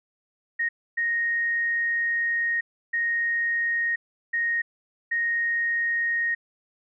sine tone bursts at uneven times, 1864.7 Hz, A#6, in tune, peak -22 dBFS, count 5, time 0.59-0.69 / 0.97-2.61 / 2.93-3.96 / 4.33-4.62 / 5.11-6.35 s, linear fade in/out 10 ms, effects none

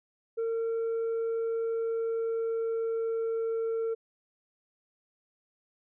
sine tone with pitch glide, 455.8 to 452.9 Hz, A#4 to A#4, -39 to -50 cents, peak -25 dBFS, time 0.37-3.95 s, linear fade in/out 20 ms, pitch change -11 cents, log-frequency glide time 1.65-3.81 s, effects tanh soft clip ceiling -27 dBFS

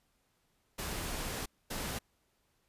pink noise bursts at uneven times, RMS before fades -38 dBFS, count 2, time 0.78-1.46 / 1.7-1.99 s, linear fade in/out 10 ms, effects pink hiss -75 dBFS RMS until 2.68 s + resampled to 32000 Hz

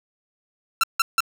sawtooth tone bursts, 1350 Hz, E6, 41 cents sharp, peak -12 dBFS, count 3, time 0.81-1.205 s, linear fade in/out 2 ms, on 25 ms, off 160 ms, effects none

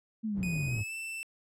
sine linear sweep, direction down, 226.2 to 98.6 Hz, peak -30 dBFS, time 0.23-0.84 s, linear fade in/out 20 ms
white low-pass noise, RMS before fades -41 dBFS, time 0.34-0.84 s, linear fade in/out 50 ms, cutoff 190 Hz, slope 12 dB/octave
45% pulse tone with pitch glide, 2486 to 2664 Hz, D#7 to E7, -2 to +18 cents, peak -36 dBFS, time 0.43-1.23 s, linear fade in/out 0 ms, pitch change +120 cents, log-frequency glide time 0.66-0.94 s
effects low-pass 12000 Hz 12 dB/octave

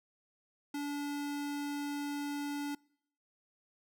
square tone, 288.2 Hz, D4, 33 cents flat, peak -36 dBFS, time 0.74-2.75 s, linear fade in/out 5 ms, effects noise-tail reverb RT60 0.7 s tail -26 dB re dry

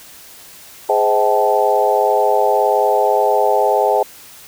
sine tone cluster, 417.3 / 519 / 637 / 769 / 868 Hz, G#4 / C5 / D#5 / G5 / A5, +8 / -14 / +41 / -33 / -24 cents, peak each -18 dBFS, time 0.89-4.03 s, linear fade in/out 5 ms, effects white hiss -40 dBFS RMS until 4.47 s

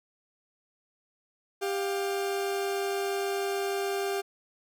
40% pulse tone pair together, 395.7 / 705 Hz, G4 / F5, +16 / +16 cents, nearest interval minor seventh, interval 1000 cents, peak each -28 / -35 dBFS, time 1.61-4.22 s, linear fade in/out 20 ms, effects none

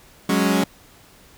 sawtooth chord, F# suspended second, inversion none, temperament equal, 185 / 207.7 / 277.2 Hz, F#3 / G#3 / C#4, 0 / 0 / 0 cents, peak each -17 dBFS, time 0.29-0.64 s, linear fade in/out 5 ms, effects pink hiss -50 dBFS RMS until 1.37 s

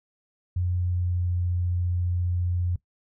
sine tone with pitch glide, 89.4 to 88.53 Hz, F2 to F2, +41 to +24 cents, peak -23 dBFS, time 0.56-2.76 s, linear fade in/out 5 ms, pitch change -17 cents, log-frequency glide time 0.71-1.32 s, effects noise-tail reverb RT60 0.1 s tail -18 dB re dry

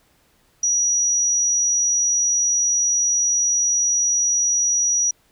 sine tone, 5810 Hz, F#8, 32 cents flat, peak -16 dBFS, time 0.63-5.11 s, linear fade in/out 5 ms, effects pink hiss -60 dBFS RMS until 5.31 s

